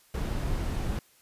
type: noise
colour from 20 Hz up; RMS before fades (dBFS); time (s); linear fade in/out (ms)
brown; -30; 0.14-0.99; 2
effects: white hiss -61 dBFS RMS until 1.21 s + resampled to 32000 Hz